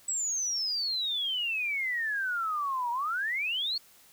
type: exponential two-way sweep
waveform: sine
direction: down then up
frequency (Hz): 7902 to 932.3 to 4462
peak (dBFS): -28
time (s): 0.08-3.78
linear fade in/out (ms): 5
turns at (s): 2.91
effects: white hiss -58 dBFS RMS until 4.12 s